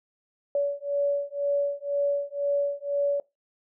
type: beating tone pair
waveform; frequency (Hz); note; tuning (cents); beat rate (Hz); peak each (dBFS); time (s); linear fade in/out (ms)
sine; 568 / 570; C#5 / C#5; +42 / +48; 2; -27; 0.55-3.2; 2
effects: noise-tail reverb RT60 0.2 s tail -21 dB re dry